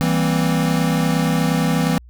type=chord; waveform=square; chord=C dominant seventh; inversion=first; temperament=equal; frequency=164.81 / 196 / 233.1 / 261.6 Hz; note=E3 / G3 / Bb3 / C4; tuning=0 / 0 / 0 / 0 cents; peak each=-19 / -25 / -25 / -23 dBFS; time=0.01-1.98 s; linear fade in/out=0 ms; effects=added 60 Hz sine -40 dBFS peak until 2.09 s